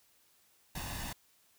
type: noise with comb filter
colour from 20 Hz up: pink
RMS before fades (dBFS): -40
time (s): 0.75-1.13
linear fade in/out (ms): 5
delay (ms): 1.1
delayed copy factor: +0.65
effects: white hiss -68 dBFS RMS until 1.58 s